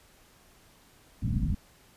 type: low-pass noise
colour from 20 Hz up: pink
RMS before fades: -28 dBFS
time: 1.22-1.55 s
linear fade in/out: 5 ms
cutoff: 240 Hz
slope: 48 dB/octave
effects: pink hiss -59 dBFS RMS until 1.96 s + resampled to 32000 Hz